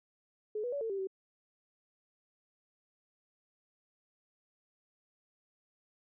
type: tone with pitch steps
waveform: sine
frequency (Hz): 426 / 488.2 / 568 / 449.4 / 392.4 / 382.5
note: G#4 / B4 / C#5 / A4 / G4 / G4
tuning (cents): +44 / -20 / +42 / +37 / +2 / -42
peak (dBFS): -33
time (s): 0.55-1.072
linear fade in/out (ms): 5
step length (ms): 87
effects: none